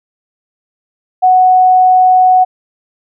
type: tone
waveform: sine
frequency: 740 Hz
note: F#5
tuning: in tune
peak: -4 dBFS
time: 1.22-2.45 s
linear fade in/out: 20 ms
effects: none